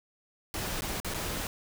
pink noise with dropouts, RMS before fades -34 dBFS, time 0.54-1.47 s, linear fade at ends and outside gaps 1 ms, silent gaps 0.808-0.82 / 1.001-1.046 / 1.139-1.144 s, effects none

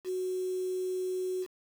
sine tone with quantisation, 369.6 Hz, F#4, 2 cents flat, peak -30 dBFS, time 0.04-1.47 s, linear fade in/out 50 ms, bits 8, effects none

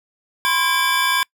square tone cluster, 1006 / 1067 / 1620 / 2317 / 3482 Hz, B5 / C6 / G#6 / D7 / A7, +32 / +34 / -43 / -24 / -19 cents, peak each -24 / -24 / -22 / -24 / -24 dBFS, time 0.45-1.23 s, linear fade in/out 0 ms, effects noise-tail reverb RT60 0.1 s tail -26 dB re dry

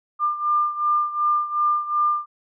sine beating tone pair, 1197 / 1199.7 Hz, D6 / D6, +33 / +37 cents, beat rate 2.7 Hz, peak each -20 / -24 dBFS, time 0.19-2.26 s, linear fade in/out 50 ms, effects none

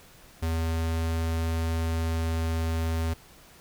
square tone, 81.8 Hz, E2, 13 cents flat, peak -26 dBFS, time 0.42-3.14 s, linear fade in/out 10 ms, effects pink hiss -53 dBFS RMS until 3.6 s

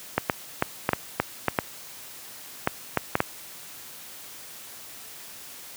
clicks, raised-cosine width 0.5 ms, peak -5 dBFS, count 12, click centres 0.18 / 0.298 / 0.624 / 0.891 / 0.933 / 1.2 / 1.483 / 1.588 / 2.674 / 2.973 / 3.154 / 3.204 s, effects white hiss -43 dBFS RMS until 5.76 s + high-pass 80 Hz 12 dB/octave

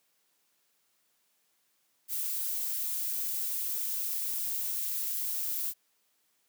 violet noise, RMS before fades -33 dBFS, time 2.08-5.74 s, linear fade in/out 50 ms, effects white hiss -73 dBFS RMS until 6.48 s + high-pass 150 Hz 12 dB/octave

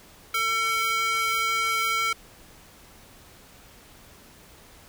square tone with high-pass filter, 449 Hz, A4, 35 cents sharp, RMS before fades -25 dBFS, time 0.34-2.13 s, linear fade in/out 5 ms, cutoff 1700 Hz, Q 7.8, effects pink hiss -51 dBFS RMS until 4.88 s

